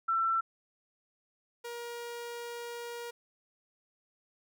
sine / sawtooth tone pair in turn, 1341 / 474.1 Hz, E6 / A#4, +29 / +29 cents, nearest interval octave + tritone, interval 1800 cents, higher first, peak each -26 / -35 dBFS, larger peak first, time 0.08-0.41 / 1.64-3.11 s, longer second, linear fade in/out 10 ms, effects none

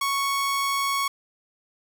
sawtooth tone, 1108.7 Hz, C#6, in tune, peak -19 dBFS, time 0.01-1.08 s, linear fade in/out 5 ms, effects none

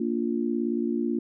sine chord, Bb major, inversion none, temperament just, 233.1 / 291.4 / 349.6 Hz, Bb3 / D4 / F4, 0 / -13 / +2 cents, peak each -27 / -30 / -29 dBFS, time 0-1.19 s, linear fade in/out 5 ms, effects none

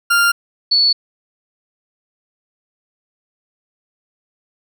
40% pulse / sine tone pair in turn, 1396.9 / 4435 Hz, F6 / C#8, 0 / 0 cents, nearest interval octave + minor sixth, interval 2000 cents, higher second, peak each -10 dBFS, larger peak neither, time 0.1-0.32 / 0.71-0.93 s, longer neither, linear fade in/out 10 ms, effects none

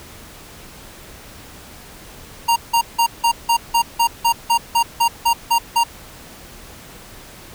square tone bursts, 932.3 Hz, A#5, in tune, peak -13 dBFS, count 14, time 2.48-5.838 s, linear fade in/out 10 ms, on 82 ms, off 170 ms, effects pink hiss -40 dBFS RMS until 7.54 s

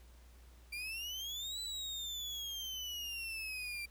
35% pulse exponential two-way sweep, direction up then down, 2349 to 4002 to 2349 Hz, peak -38 dBFS, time 0.72-3.86 s, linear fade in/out 10 ms, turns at 1.6 s, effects added 60 Hz sine -56 dBFS peak until 3.9 s + pink hiss -66 dBFS RMS until 3.9 s

